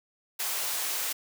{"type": "high-pass noise", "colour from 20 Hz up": "white", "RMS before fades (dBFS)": -31, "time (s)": [0.39, 1.13], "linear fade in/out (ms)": 10, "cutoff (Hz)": 520, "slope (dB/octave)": 12, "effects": []}